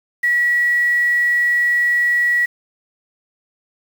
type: tone with quantisation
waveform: sine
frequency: 1930 Hz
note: B6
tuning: 40 cents flat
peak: -13 dBFS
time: 0.23-2.46 s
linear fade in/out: 10 ms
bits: 6
effects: none